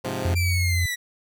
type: chord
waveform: 10% pulse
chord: F minor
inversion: first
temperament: equal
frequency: 103.83 / 130.81 / 174.61 Hz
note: Ab2 / C3 / F3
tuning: 0 / 0 / 0 cents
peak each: -23 / -22 / -24 dBFS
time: 0.04-0.35 s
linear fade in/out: 10 ms
type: tone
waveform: sine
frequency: 88.6 Hz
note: F2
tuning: 25 cents sharp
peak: -20 dBFS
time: 0.25-0.86 s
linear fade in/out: 5 ms
type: exponential sweep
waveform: sawtooth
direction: down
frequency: 2373 to 1930 Hz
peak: -22 dBFS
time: 0.35-0.96 s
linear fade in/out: 20 ms
effects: none